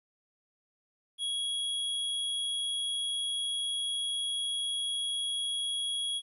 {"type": "tone", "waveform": "square", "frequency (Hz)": 3322, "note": "G#7", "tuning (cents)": 0, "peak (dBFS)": -31, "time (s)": [1.18, 6.22], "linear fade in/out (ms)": 50, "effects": ["resampled to 32000 Hz", "12-bit"]}